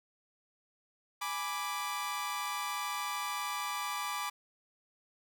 sawtooth chord, G# diminished, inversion none, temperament equal, 830.6 / 987.8 / 1174.7 Hz, G#5 / B5 / D6, 0 / 0 / 0 cents, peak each -38 / -36 / -33 dBFS, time 1.21-4.3 s, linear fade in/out 10 ms, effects none

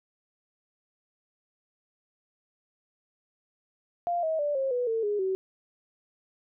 sine tone with pitch steps, 696 / 638.2 / 585.3 / 536.7 / 492.1 / 451.3 / 413.8 / 379.5 Hz, F5 / D#5 / D5 / C5 / B4 / A4 / G#4 / F#4, -6 / +44 / -6 / +44 / -6 / +44 / -6 / +44 cents, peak -25 dBFS, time 4.07-5.35 s, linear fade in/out 0 ms, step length 160 ms, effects none

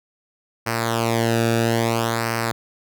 sawtooth tone with flanger, 115.3 Hz, A#2, 19 cents flat, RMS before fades -21 dBFS, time 0.66-2.52 s, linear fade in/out 10 ms, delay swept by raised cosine 0.28 to 0.97 ms, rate 0.6 Hz, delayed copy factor -0.75, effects none

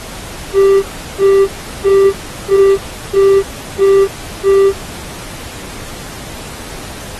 triangle tone bursts, 392 Hz, G4, in tune, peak -3 dBFS, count 7, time 0.53-4.73 s, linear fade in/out 50 ms, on 300 ms, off 350 ms, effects pink hiss -29 dBFS RMS until 7.19 s + AAC 32 kbps

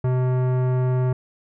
sine tone with tanh clipping, 127.2 Hz, C3, 48 cents flat, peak -20 dBFS, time 0.04-1.13 s, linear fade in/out 5 ms, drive 17 dB, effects none

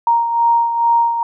sine beating tone pair, 933 / 935.3 Hz, A#5 / A#5, +1 / +6 cents, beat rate 2.3 Hz, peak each -12 / -20 dBFS, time 0.07-1.23 s, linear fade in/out 2 ms, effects none

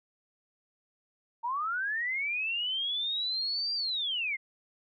sine linear two-way sweep, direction up then down, 906 to 4772 to 2050 Hz, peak -29 dBFS, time 1.43-4.37 s, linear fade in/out 20 ms, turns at 3.74 s, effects none

